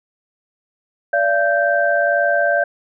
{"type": "tone cluster", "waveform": "sine", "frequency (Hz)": [579, 681, 1563], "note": ["D5", "F5", "G6"], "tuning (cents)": [-25, -44, -6], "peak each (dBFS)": -18, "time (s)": [1.13, 2.64], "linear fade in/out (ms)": 5, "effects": []}